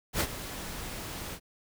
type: noise with ADSR envelope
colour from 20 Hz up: pink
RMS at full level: -26 dBFS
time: 0.13-1.4 s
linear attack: 73 ms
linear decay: 62 ms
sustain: -13 dB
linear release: 70 ms
effects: none